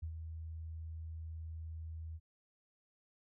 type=tone with ADSR envelope; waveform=sine; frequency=80.6 Hz; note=E2; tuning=38 cents flat; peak=-37 dBFS; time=0.02-2.2 s; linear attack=14 ms; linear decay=80 ms; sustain=-5 dB; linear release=46 ms; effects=none